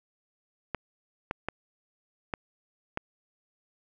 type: clicks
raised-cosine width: 0.5 ms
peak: -15 dBFS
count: 5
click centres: 0.747 / 1.311 / 1.486 / 2.338 / 2.974 s
effects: none